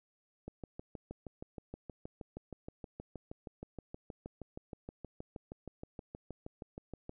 click train, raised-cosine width 2 ms, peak -30 dBFS, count 43, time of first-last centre 0.48-7.094 s, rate 6.35 Hz, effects none

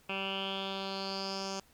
10% pulse tone with low-pass filter sweep, 193.9 Hz, G3, 19 cents flat, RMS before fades -37 dBFS, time 0.09-1.6 s, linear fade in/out 5 ms, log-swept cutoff 2600 to 6000 Hz, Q 6.7, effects pink hiss -64 dBFS RMS until 1.73 s

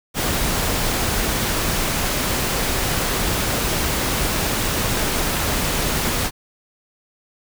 pink noise, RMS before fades -21 dBFS, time 0.14-6.31 s, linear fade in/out 50 ms, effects none

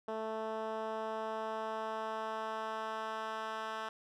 10% pulse tone with band-pass filter sweep, 220 Hz, A3, in tune, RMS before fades -39 dBFS, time 0.08-3.89 s, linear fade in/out 5 ms, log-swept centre 540 to 1500 Hz, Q 0.94, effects none

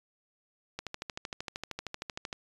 click train, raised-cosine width 0.2 ms, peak -19 dBFS, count 21, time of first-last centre 0.79-2.328 s, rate 13 Hz, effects resampled to 24000 Hz

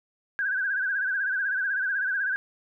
sine tone with vibrato, 1568 Hz, G6, in tune, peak -24 dBFS, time 0.39-2.36 s, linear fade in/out 0 ms, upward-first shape sine, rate 16 Hz, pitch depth 89 cents each way, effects none

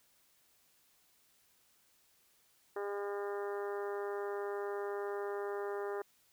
harmonic tone, 202.2 Hz, G#3, 46 cents flat, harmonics 2 / 3 / 4 / 5 / 6 / 7 / 8 / 9, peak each -37 / -47 / -46 / -50 / -49 / -52 / -55 / -54 dBFS, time 2.76-6.02 s, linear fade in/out 5 ms, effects white hiss -70 dBFS RMS until 6.32 s

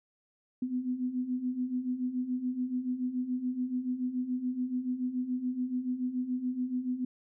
sine beating tone pair, 246.9 / 253.9 Hz, B3 / B3, 0 / +48 cents, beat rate 7 Hz, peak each -36 / -31 dBFS, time 0.62-7.05 s, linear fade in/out 5 ms, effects none

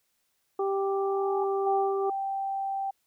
harmonic tone, 392 Hz, G4, in tune, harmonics 1 / 2 / 3, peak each -26 / -32 / -36 dBFS, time 0.59-2.1 s, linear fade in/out 5 ms
sine tone with exponential growth, 828 Hz, G#5, 5 cents flat, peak -29 dBFS, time 0.61-1.44 s, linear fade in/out 2 ms, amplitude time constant 180 ms
sine tone, 782 Hz, G5, 4 cents flat, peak -28 dBFS, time 1.66-2.91 s, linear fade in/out 10 ms
effects white hiss -74 dBFS RMS until 3.06 s

